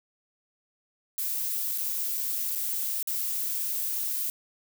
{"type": "noise with dropouts", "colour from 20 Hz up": "violet", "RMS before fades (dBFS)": -30, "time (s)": [1.18, 4.3], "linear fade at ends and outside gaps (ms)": 0, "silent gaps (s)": [[1.778, 1.783], [2.174, 2.178], [2.551, 2.557], [3.027, 3.073]], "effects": []}